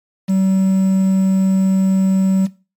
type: tone with quantisation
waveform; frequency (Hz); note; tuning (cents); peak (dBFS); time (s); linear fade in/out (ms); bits
triangle; 191.1; G3; -44; -10; 0.28-2.47; 20; 6
effects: noise-tail reverb RT60 0.3 s tail -17 dB re dry + MP3 64 kbps